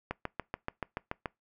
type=click train; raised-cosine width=0.5 ms; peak=-18 dBFS; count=9; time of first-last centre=0.11-1.258 s; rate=6.97 Hz; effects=noise-tail reverb RT60 0.2 s tail -24 dB re dry